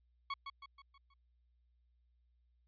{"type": "tone with echo", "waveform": "sawtooth", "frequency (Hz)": 1108.7, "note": "C#6", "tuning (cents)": 0, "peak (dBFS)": -33, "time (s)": [0.3, 0.34], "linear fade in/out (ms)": 5, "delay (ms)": 160, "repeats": 5, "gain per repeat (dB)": -6, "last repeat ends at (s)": 1.14, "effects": ["added 60 Hz sine -70 dBFS peak until 2.67 s", "resampled to 11025 Hz"]}